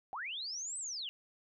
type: linear two-way sweep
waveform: sine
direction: up then down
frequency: 699 to 8210 to 2731 Hz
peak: -38 dBFS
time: 0.13-1.09 s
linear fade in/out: 0 ms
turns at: 0.78 s
effects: none